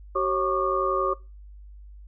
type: tone cluster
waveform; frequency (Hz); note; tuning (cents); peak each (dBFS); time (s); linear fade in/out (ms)
sine; 380.9 / 544 / 1111 / 1202; G4 / C#5 / C#6 / D6; -50 / -33 / +4 / +40; -27; 0.15-1.14; 10
effects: noise-tail reverb RT60 0.3 s tail -23 dB re dry + added 50 Hz sine -42 dBFS peak until 2.07 s